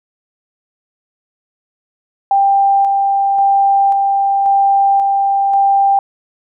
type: tone with tremolo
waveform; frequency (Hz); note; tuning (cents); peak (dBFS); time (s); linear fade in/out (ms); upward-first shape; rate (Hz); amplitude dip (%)
sine; 791; G5; +15; -8; 2.31-5.99; 2; square; 0.93; 25
effects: none